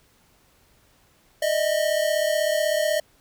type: tone pair together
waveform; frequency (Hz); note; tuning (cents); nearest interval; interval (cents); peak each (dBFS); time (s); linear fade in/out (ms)
square; 607 / 643.1; D#5 / E5; -43 / -43; minor second; 100; -23 / -25; 1.42-3; 5
effects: pink hiss -60 dBFS RMS until 3.2 s